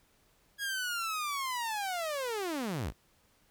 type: linear sweep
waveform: sawtooth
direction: down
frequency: 1661.2 to 35.69 Hz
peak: -29 dBFS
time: 0.58-2.93 s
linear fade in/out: 50 ms
effects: pink hiss -68 dBFS RMS until 3.5 s